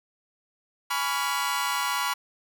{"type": "chord", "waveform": "sawtooth", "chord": "C# dominant seventh", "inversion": "second", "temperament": "equal with one note detuned", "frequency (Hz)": [830.6, 987.8, 1128.8, 1396.9], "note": ["G#5", "B5", "C#6", "E#6"], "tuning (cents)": [0, 0, 31, 0], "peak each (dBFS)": [-31, -25, -27, -28], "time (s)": [0.9, 2.14], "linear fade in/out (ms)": 10, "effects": []}